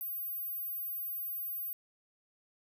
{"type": "tone", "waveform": "sine", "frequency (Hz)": 14410, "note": "A9", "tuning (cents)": 40, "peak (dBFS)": -34, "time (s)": [0.01, 1.73], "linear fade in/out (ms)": 0, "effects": ["tanh soft clip ceiling -32 dBFS", "12-bit"]}